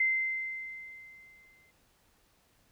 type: tone with exponential decay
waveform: sine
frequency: 2076 Hz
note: C7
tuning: 14 cents flat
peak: -23 dBFS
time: 0-1.71 s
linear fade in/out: 5 ms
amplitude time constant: 370 ms
effects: pink hiss -68 dBFS RMS until 2.71 s

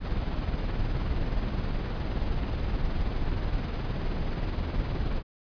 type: noise with tremolo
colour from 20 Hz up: brown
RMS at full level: -27 dBFS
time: 0-5.23 s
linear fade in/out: 50 ms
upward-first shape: sine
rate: 19 Hz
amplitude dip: 35%
effects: resampled to 11025 Hz

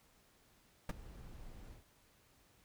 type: noise with ADSR envelope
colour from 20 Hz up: brown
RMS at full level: -30 dBFS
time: 0.89-1.84 s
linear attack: 4 ms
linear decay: 22 ms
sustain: -22 dB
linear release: 120 ms
effects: pink hiss -69 dBFS RMS until 2.64 s

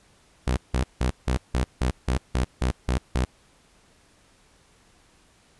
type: tone bursts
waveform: sawtooth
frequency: 63 Hz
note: B1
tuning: 35 cents sharp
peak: -17 dBFS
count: 11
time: 0.47-3.248 s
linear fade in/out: 0 ms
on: 98 ms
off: 170 ms
effects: pink hiss -59 dBFS RMS until 5.59 s + resampled to 24000 Hz

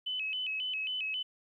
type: tone with vibrato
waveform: sine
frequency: 2784 Hz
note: F7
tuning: 6 cents flat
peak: -32 dBFS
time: 0.06-1.23 s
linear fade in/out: 10 ms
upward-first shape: square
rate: 3.7 Hz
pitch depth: 140 cents each way
effects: 12-bit

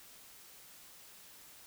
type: silence
effects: white hiss -56 dBFS RMS until 1.66 s

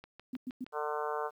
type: click train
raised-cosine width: 0.3 ms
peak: -32 dBFS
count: 5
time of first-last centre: 0.04-0.665 s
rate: 6.4 Hz
type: tone bursts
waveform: sine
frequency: 253.7 Hz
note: B3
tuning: 47 cents sharp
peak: -35 dBFS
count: 3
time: 0.33-0.644 s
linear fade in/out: 5 ms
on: 38 ms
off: 100 ms
type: harmonic tone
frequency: 150 Hz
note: D3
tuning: 37 cents sharp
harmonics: 3 / 4 / 5 / 6 / 7 / 8 / 9 / 10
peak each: -37 / -41 / -40 / -41 / -40 / -42 / -44 / -46 dBFS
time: 0.72-1.31 s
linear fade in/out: 50 ms
effects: 11-bit

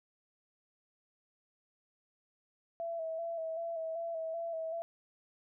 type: tone with vibrato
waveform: sine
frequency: 659.3 Hz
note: E5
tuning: in tune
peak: -35 dBFS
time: 2.8-4.82 s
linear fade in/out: 0 ms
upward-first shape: square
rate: 2.6 Hz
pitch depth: 32 cents each way
effects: none

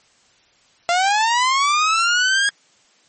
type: linear sweep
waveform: sawtooth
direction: up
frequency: 680 to 1648 Hz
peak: -11 dBFS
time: 0.89-2.49 s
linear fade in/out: 0 ms
effects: white hiss -56 dBFS RMS until 3.08 s + MP3 32 kbps

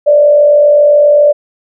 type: tone with frequency modulation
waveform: sine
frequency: 587.3 Hz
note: D5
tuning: in tune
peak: -3 dBFS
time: 0.06-1.33 s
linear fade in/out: 20 ms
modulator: 47.5 Hz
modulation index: 0.43
effects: none

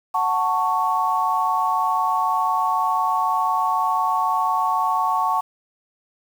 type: chord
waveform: sine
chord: F# minor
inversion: none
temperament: just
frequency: 740 / 888 / 1110 Hz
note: F#5 / A5 / C#6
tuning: 0 / +16 / +2 cents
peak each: -24 / -22 / -21 dBFS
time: 0.14-5.41 s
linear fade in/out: 10 ms
effects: 7-bit

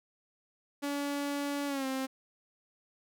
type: tone with pitch glide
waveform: sawtooth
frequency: 285.1 to 264.5 Hz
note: C#4 to C4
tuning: +49 to +19 cents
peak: -28 dBFS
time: 0.82-2.07 s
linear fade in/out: 20 ms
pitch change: -130 cents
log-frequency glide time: 1.67-1.86 s
effects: none

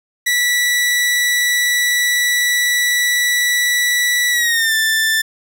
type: tone with pitch glide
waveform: sawtooth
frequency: 1954 to 1771.2 Hz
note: B6 to A6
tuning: -19 to +11 cents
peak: -10 dBFS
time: 0.26-5.22 s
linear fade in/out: 10 ms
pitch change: -170 cents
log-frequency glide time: 4.31-4.74 s
effects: 7-bit

